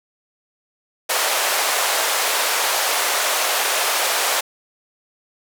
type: band-pass noise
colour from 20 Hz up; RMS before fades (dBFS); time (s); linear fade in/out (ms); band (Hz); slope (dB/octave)
pink; -20; 1.09-4.41; 10; 540 to 15000; 24
effects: none